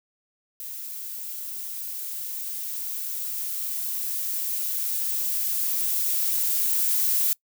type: noise with level ramp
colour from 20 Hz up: violet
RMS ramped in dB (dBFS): -36 to -22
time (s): 0.6-7.33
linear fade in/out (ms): 0
effects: noise-tail reverb RT60 0.1 s tail -23 dB re dry